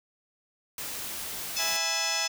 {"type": "noise", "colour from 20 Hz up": "white", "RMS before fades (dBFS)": -36, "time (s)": [0.78, 1.77], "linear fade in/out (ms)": 2}
{"type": "harmonic tone", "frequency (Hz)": 866, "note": "A5", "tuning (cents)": -28, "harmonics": [3, 4, 5, 6, 7, 8], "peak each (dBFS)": [-35, -37, -42, -31, -34, -38], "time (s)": [1.56, 2.28], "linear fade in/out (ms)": 10}
{"type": "chord", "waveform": "15% pulse", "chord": "E major", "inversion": "none", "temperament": "just", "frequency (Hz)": [659.3, 824.1, 988.9], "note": ["E5", "G#5", "B5"], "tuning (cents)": [0, -14, 2], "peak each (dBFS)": [-30, -28, -33], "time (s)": [1.58, 2.28], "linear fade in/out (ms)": 20}
{"effects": []}